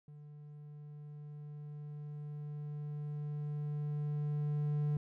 triangle tone with level ramp, 148 Hz, D3, 14 cents sharp, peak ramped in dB -48 to -28 dBFS, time 0.08-4.97 s, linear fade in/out 2 ms, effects none

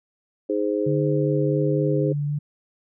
sine chord, Ab major, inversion second, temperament just, 311.5 / 415.3 / 519.1 Hz, Eb4 / Ab4 / C5, +2 / 0 / -14 cents, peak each -25 / -24 / -26 dBFS, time 0.49-2.13 s, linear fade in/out 10 ms
sine tone with vibrato, 146.2 Hz, D3, 7 cents flat, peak -22 dBFS, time 0.86-2.39 s, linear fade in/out 10 ms, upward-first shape square, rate 1.4 Hz, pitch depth 9 cents each way
effects none

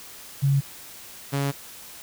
sine / sawtooth tone pair in turn, 138.59 / 139.88 Hz, C#3 / C#3, 0 / +16 cents, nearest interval unison, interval 16 cents, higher second, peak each -17 / -19 dBFS, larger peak first, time 0.42-0.61 / 1.32-1.52 s, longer second, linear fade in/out 20 ms, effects white hiss -43 dBFS RMS until 2.02 s

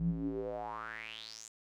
square tone with band-pass filter sweep, 55.5 Hz, A1, 16 cents sharp, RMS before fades -39 dBFS, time 0-1.48 s, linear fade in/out 0 ms, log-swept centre 140 to 7500 Hz, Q 6.5, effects none

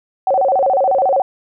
sine tone with vibrato, 644 Hz, E5, 41 cents flat, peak -11 dBFS, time 0.27-1.22 s, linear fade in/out 2 ms, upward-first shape square, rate 14 Hz, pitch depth 280 cents each way, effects none

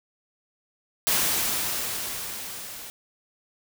white noise with level ramp, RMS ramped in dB -22 to -40 dBFS, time 1.07-2.9 s, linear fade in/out 0 ms, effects none

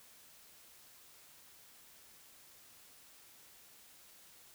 silence, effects white hiss -60 dBFS RMS until 4.54 s

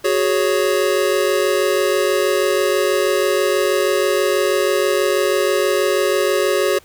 square chord, F# suspended second, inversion none, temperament just, 370 / 416.2 / 555 Hz, F#4 / G#4 / C#5, 0 / +4 / +2 cents, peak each -20 dBFS, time 0.04-6.79 s, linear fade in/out 10 ms, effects pink hiss -49 dBFS RMS until 6.84 s

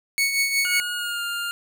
sawtooth tone with tremolo, 2217 Hz, C#7, in tune, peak -14 dBFS, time 0.18-0.8 s, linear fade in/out 0 ms, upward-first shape triangle, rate 5.5 Hz, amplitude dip 60%
25% pulse tone with pitch glide, 1442 to 1403.4 Hz, F#6 to F6, -45 to +8 cents, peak -22 dBFS, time 0.65-1.51 s, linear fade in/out 0 ms, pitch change -47 cents, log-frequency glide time 0.95-1.22 s
effects none

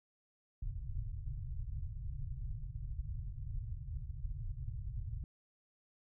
pink low-pass noise, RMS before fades -41 dBFS, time 0.62-5.24 s, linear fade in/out 2 ms, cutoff 140 Hz, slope 96 dB/octave, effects none

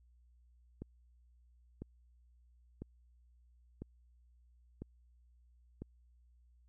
click train, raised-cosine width 3 ms, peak -30 dBFS, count 6, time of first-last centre 0.82-5.82 s, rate 1 Hz, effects added 60 Hz sine -63 dBFS peak until 6.68 s

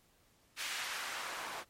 white noise with band-pass filter sweep, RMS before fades -41 dBFS, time 0.56-1.65 s, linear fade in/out 50 ms, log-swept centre 2400 to 800 Hz, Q 1, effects pink hiss -69 dBFS RMS until 1.69 s + MP3 64 kbps

